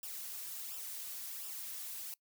blue noise with flanger, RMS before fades -44 dBFS, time 0.03-2.14 s, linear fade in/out 2 ms, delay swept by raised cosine 0.47 to 3.87 ms, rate 1.4 Hz, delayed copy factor -0.75, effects noise-tail reverb RT60 0.1 s tail -22 dB re dry

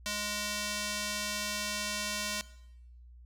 square tone with band-pass filter, 207.7 Hz, G#3, in tune, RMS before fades -35 dBFS, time 0.06-2.41 s, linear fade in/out 0 ms, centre 5500 Hz, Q 0.75, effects noise-tail reverb RT60 0.8 s tail -18 dB re dry + added 60 Hz sine -50 dBFS peak until 3.25 s

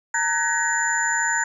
sine tone cluster, 916 / 1512 / 1675 / 1888 / 7050 Hz, A#5 / F#6 / G#6 / A#6 / A8, -31 / +37 / +14 / +22 / +2 cents, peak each -26 dBFS, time 0.14-1.44 s, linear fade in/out 5 ms, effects none

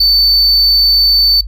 triangle tone, 4527 Hz, C#8, 36 cents sharp, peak -6 dBFS, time 0-1.41 s, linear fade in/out 5 ms, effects noise-tail reverb RT60 0.1 s tail -22 dB re dry + added 50 Hz sine -21 dBFS peak until 1.47 s

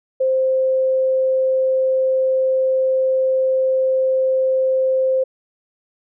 sine tone, 523.3 Hz, C5, in tune, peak -14 dBFS, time 0.2-5.24 s, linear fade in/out 10 ms, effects none

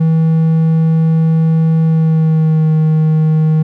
triangle tone with pitch glide, 161.3 to 156.89 Hz, E3 to D#3, -37 to +15 cents, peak -6 dBFS, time 0-3.63 s, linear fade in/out 10 ms, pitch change -48 cents, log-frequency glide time 1.82-2.73 s, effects none

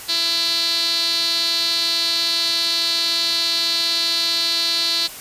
sawtooth tone with band-pass filter, 335.3 Hz, E4, 30 cents sharp, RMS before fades -20 dBFS, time 0.08-5.08 s, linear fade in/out 20 ms, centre 4200 Hz, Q 8.3, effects white hiss -35 dBFS RMS until 5.2 s + resampled to 32000 Hz

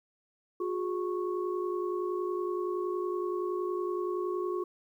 sine tone cluster, 359.8 / 410.5 / 1104 Hz, F#4 / G#4 / C#6, -48 / -20 / -7 cents, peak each -31 / -36 / -39 dBFS, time 0.6-4.64 s, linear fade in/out 5 ms, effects 11-bit

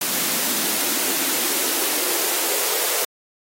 white noise with high-pass filter sweep, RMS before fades -22 dBFS, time 0.01-3.05 s, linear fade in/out 5 ms, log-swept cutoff 200 to 480 Hz, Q 2.8, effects AAC 48 kbps

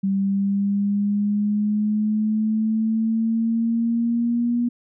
sine exponential sweep, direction up, 194.4 to 240.5 Hz, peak -18 dBFS, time 0.03-4.69 s, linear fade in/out 10 ms, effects none

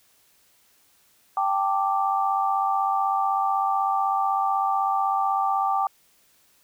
sine chord, G suspended second, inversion none, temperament equal, 784 / 880 / 1174.7 Hz, G5 / A5 / D6, 0 / 0 / 0 cents, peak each -23 / -28 / -25 dBFS, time 1.37-5.87 s, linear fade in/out 2 ms, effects white hiss -61 dBFS RMS until 6.63 s

